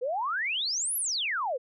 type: exponential two-way sweep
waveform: sine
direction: up then down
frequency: 466.2 to 11910 to 466.2 Hz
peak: -27 dBFS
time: 0.01-1.58 s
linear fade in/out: 20 ms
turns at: 0.97 s
effects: none